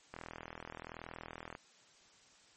click train, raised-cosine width 0.5 ms, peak -29 dBFS, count 59, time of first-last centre 0.14-1.551 s, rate 41.1 Hz, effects white hiss -64 dBFS RMS until 2.56 s + MP3 32 kbps

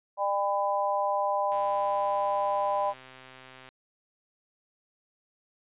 harmonic tone, 200 Hz, G3, 35 cents sharp, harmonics 3 / 4 / 5, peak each -29 / -29 / -29 dBFS, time 0.17-2.94 s, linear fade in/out 50 ms
click train, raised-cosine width 0.3 ms, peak -32 dBFS, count 283, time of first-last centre 1.52-3.689 s, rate 130 Hz
effects resampled to 8000 Hz

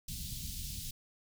pink band-stop noise, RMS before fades -41 dBFS, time 0.08-0.91 s, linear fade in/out 5 ms, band 180 to 3500 Hz, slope 24 dB/octave, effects none

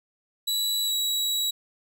sawtooth tone with pitch glide, 3930 to 3889 Hz, B7 to B7, -9 to -27 cents, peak -21 dBFS, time 0.47-1.51 s, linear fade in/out 10 ms, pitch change -18 cents, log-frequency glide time 0.83-0.92 s, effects none

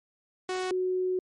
sawtooth / sine tone pair in turn, 370 / 368.7 Hz, F#4 / F#4, 0 / -6 cents, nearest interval unison, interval 6 cents, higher first, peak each -25 dBFS, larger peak neither, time 0.49-0.71 / 0.71-1.19 s, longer second, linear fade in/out 2 ms, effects low-pass 8000 Hz 12 dB/octave + MP3 48 kbps

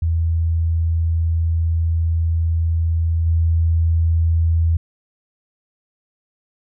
sine tone with level steps, 82.41 Hz, E2, in tune, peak -15 / -13 dBFS, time 0.02-4.77 s, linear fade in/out 5 ms, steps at 3.26 s, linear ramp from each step 10 ms, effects none

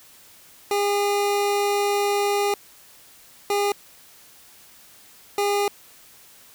25% pulse tone bursts at uneven times, 406.5 Hz, G#4, 37 cents flat, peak -16 dBFS, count 3, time 0.71-2.54 / 3.5-3.72 / 5.38-5.68 s, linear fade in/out 2 ms, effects white hiss -50 dBFS RMS until 6.54 s

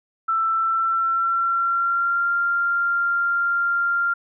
sine tone with pitch glide, 1331 to 1390.7 Hz, E6 to F6, +16 to -8 cents, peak -18 dBFS, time 0.28-4.14 s, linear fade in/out 10 ms, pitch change +76 cents, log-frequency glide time 0.51-2.32 s, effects none

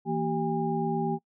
sine tone cluster, 164.9 / 233.6 / 386.6 / 811 Hz, E3 / A#3 / G4 / G#5, +1 / +4 / -24 / -41 cents, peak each -31 dBFS, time 0.05-1.19 s, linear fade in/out 50 ms, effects noise-tail reverb RT60 0.1 s tail -24 dB re dry

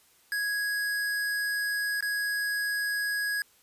square tone with dropouts, 1661.2 Hz, G#6, in tune, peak -28 dBFS, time 0.32-3.42 s, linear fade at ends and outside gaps 1 ms, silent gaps 2.007-2.025 s, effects white hiss -62 dBFS RMS until 3.62 s + resampled to 32000 Hz

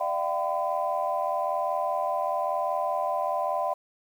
sine tone cluster, 596 / 681 / 762 / 1011 Hz, D5 / F5 / G5 / B5, +25 / -44 / -49 / +40 cents, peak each -30 dBFS, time 0-3.74 s, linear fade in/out 10 ms, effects tanh soft clip ceiling -15 dBFS + 9-bit

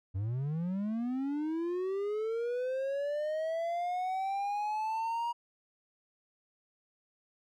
triangle linear sweep, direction up, 90.7 to 952 Hz, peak -29 dBFS, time 0.14-5.33 s, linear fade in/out 20 ms, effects none

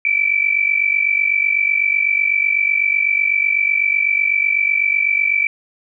sine tone pair together, 2301 / 2349 Hz, D7 / D7, -36 / 0 cents, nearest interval unison, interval 36 cents, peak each -16 / -17 dBFS, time 0.05-5.47 s, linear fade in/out 2 ms, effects none

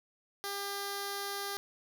5% pulse tone with notch filter, 400 Hz, G4, 35 cents sharp, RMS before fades -38 dBFS, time 0.44-1.57 s, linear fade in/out 0 ms, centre 2600 Hz, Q 1.4, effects 9-bit

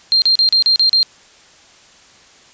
sine tone bursts, 4186 Hz, C8, in tune, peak -9 dBFS, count 7, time 0.12-1.029 s, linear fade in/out 0 ms, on 99 ms, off 36 ms, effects white hiss -46 dBFS RMS until 2.53 s + resampled to 16000 Hz

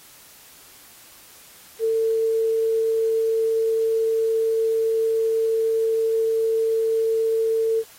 sine tone with quantisation, 448.4 Hz, A4, 33 cents sharp, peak -18 dBFS, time 1.79-7.84 s, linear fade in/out 50 ms, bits 8, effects white hiss -48 dBFS RMS until 7.98 s + AAC 48 kbps

